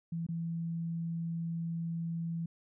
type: tone with dropouts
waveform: sine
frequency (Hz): 166.7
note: E3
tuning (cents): +20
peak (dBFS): -33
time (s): 0.12-2.46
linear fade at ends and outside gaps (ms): 5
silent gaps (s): 0.266-0.287
effects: none